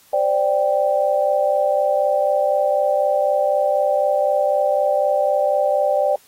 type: chord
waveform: sine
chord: C suspended second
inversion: none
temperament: equal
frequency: 523.3 / 587.3 / 784 Hz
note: C5 / D5 / G5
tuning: 0 / 0 / 0 cents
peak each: -22 / -17 / -21 dBFS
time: 0.13-6.16 s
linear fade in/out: 5 ms
effects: white hiss -52 dBFS RMS until 6.27 s + AAC 48 kbps